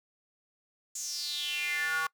square tone with high-pass filter sweep, 160.3 Hz, E3, 48 cents flat, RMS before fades -33 dBFS, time 0.95-2.07 s, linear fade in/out 5 ms, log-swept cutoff 7100 to 1200 Hz, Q 6.3, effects noise-tail reverb RT60 0.1 s tail -24 dB re dry

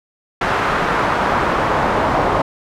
brown noise with band-pass filter sweep, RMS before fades -17 dBFS, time 0.41-2.42 s, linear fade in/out 5 ms, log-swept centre 1400 to 900 Hz, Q 1.3, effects none

